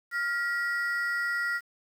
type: ring-modulated tone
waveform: triangle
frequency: 1661.2 Hz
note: G#6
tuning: in tune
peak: -22 dBFS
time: 0.11-1.61 s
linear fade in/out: 50 ms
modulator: 259 Hz
effects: 9-bit